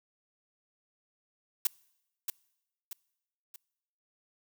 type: noise with echo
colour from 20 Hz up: blue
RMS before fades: -26 dBFS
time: 1.65-1.67 s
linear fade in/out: 2 ms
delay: 630 ms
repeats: 3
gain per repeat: -7 dB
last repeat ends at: 3.56 s
effects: noise-tail reverb RT60 0.9 s tail -25 dB re dry